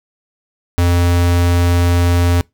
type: tone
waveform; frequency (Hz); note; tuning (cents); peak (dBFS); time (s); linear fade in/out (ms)
square; 87.2; F2; -2; -11; 0.78-2.41; 0
effects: noise-tail reverb RT60 0.2 s tail -25 dB re dry